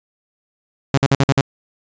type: tone bursts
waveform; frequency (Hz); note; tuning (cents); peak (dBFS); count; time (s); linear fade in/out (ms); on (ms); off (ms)
sawtooth; 137.3; C#3; -16; -7; 6; 0.94-1.41; 2; 35; 52
effects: resampled to 16000 Hz